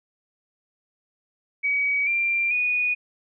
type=tone with pitch steps; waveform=sine; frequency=2267 / 2373 / 2467 Hz; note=C#7 / D7 / D#7; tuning=+38 / +17 / -15 cents; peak=-20 dBFS; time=1.63-2.95 s; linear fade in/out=20 ms; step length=440 ms; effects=none